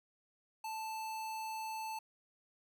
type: tone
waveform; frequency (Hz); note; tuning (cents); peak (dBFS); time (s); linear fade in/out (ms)
square; 880; A5; 0; -40; 0.64-1.99; 5
effects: none